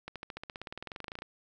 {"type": "accelerating click train", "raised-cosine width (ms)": 0.3, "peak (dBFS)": -24, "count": 23, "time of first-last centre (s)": [0.08, 1.221], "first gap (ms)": 77, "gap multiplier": 0.96, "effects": []}